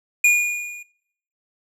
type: tone with level ramp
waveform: square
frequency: 2437 Hz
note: D#7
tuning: 37 cents flat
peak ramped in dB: -11 to -36 dBFS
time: 0.24-0.83 s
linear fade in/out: 5 ms
effects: noise-tail reverb RT60 0.7 s tail -20 dB re dry + low-pass 12000 Hz 12 dB/octave

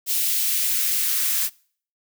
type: noise with high-pass filter sweep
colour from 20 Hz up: blue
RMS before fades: -22 dBFS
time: 0.06-1.5 s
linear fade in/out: 50 ms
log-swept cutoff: 2800 to 1300 Hz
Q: 1.1
effects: noise-tail reverb RT60 0.5 s tail -24 dB re dry

